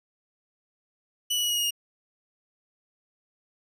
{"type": "tone with pitch steps", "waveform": "sawtooth", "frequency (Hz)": [2960, 2938, 2916, 2894, 2872, 2851], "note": ["F#7", "F#7", "F#7", "F#7", "F7", "F7"], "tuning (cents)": [0, -13, -26, -39, 48, 35], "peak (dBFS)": -21, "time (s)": [1.3, 1.708], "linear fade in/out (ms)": 10, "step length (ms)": 68, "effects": []}